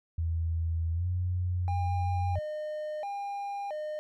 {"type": "tone with pitch glide", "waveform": "sine", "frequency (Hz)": [82.41, 89.87], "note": ["E2", "F#2"], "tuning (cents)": [0, -50], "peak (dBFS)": -27, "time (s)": [0.18, 2.39], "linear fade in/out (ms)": 5, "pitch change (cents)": 150, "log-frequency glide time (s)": [0.93, 1.06]}
{"type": "tone with vibrato", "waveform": "triangle", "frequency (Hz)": 700, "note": "F5", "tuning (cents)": 4, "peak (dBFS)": -31, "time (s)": [1.68, 3.99], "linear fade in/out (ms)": 0, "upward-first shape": "square", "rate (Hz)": 0.74, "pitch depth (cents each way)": 240}
{"effects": []}